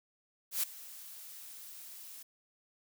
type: noise with ADSR envelope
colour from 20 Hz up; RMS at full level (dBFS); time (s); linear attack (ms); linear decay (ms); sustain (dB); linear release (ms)
blue; -30; 0.51-2.23; 120; 11; -19; 8
effects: none